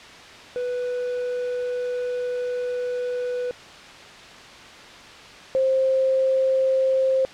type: tone pair in turn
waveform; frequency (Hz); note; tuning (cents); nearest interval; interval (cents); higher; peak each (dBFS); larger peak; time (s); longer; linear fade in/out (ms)
triangle / sine; 493.9 / 527.6; B4 / C5; 0 / +14; minor second; 114; second; -22 / -17; second; 0.56-3.51 / 5.55-7.25; first; 0
effects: white hiss -42 dBFS RMS until 7.33 s + low-pass 4000 Hz 12 dB/octave